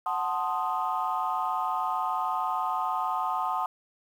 sine chord, F# diminished seventh, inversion none, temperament equal, 740 / 880 / 1046.5 / 1244.5 Hz, F#5 / A5 / C6 / Eb6, 0 / 0 / 0 / 0 cents, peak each -31 dBFS, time 0.06-3.66 s, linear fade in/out 2 ms, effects tanh soft clip ceiling -18 dBFS + 9-bit

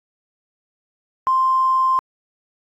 triangle tone, 1046.5 Hz, C6, in tune, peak -10 dBFS, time 1.27-1.99 s, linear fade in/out 0 ms, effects tanh soft clip ceiling -12 dBFS + AAC 64 kbps

